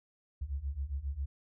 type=beating tone pair; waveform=sine; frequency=65.41 / 72.81 Hz; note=C2 / D2; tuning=0 / -14 cents; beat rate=7.4 Hz; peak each=-38 / -36 dBFS; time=0.41-1.26 s; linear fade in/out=10 ms; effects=none